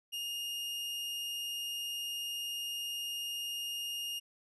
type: tone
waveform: 40% pulse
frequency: 2839 Hz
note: F7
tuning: 28 cents sharp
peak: -35 dBFS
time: 0.12-4.2 s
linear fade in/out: 20 ms
effects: resampled to 32000 Hz